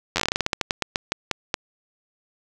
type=slowing click train; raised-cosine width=0.2 ms; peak=-4 dBFS; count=20; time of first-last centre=0.16-1.542 s; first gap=10 ms; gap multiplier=1.19; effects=none